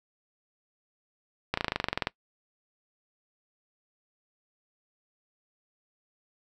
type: slowing click train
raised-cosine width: 0.3 ms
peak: -10 dBFS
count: 14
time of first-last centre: 1.54-2.071 s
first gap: 34 ms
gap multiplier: 1.03
effects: noise-tail reverb RT60 0.1 s tail -22 dB re dry